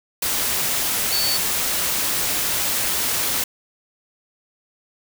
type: tone in noise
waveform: sine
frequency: 4489 Hz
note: C#8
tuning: 21 cents sharp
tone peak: -21 dBFS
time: 1.12-1.37 s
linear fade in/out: 5 ms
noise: white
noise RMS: -22 dBFS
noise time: 0.22-3.44 s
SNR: -2 dB
effects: none